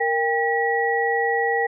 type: tone cluster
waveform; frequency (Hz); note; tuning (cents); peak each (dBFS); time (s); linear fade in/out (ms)
sine; 465 / 796 / 1926; A#4 / G5 / B6; -4 / +26 / -44; -23; 0-1.67; 10
effects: none